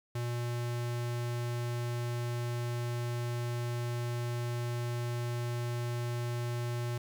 square tone, 120 Hz, B2, 49 cents flat, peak -33 dBFS, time 0.15-6.98 s, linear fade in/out 5 ms, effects 11-bit

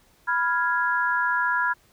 sine chord, F diminished, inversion second, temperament equal, 987.8 / 1396.9 / 1661.2 Hz, Cb6 / F6 / Ab6, 0 / 0 / 0 cents, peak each -25 dBFS, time 0.27-1.74 s, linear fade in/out 20 ms, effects pink hiss -60 dBFS RMS until 1.92 s

